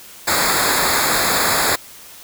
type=noise with comb filter; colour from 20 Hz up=pink; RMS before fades=-17 dBFS; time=0.27-1.76 s; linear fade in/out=10 ms; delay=0.34 ms; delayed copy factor=-0.9; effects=white hiss -40 dBFS RMS until 2.23 s